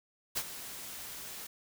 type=noise with ADSR envelope; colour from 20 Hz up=white; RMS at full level=-31 dBFS; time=0.35-1.47 s; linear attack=23 ms; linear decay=53 ms; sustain=-13 dB; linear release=7 ms; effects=none